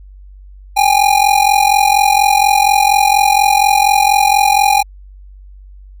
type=ring-modulated tone; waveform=square; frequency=810 Hz; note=G#5; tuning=43 cents flat; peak=-6 dBFS; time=0.76-4.83 s; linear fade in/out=20 ms; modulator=22.1 Hz; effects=added 48 Hz sine -34 dBFS peak until 6 s